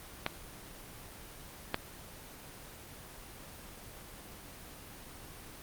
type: clicks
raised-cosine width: 0.3 ms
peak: -13 dBFS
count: 2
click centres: 0.264 / 1.744 s
effects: pink hiss -49 dBFS RMS until 5.62 s + Opus 24 kbps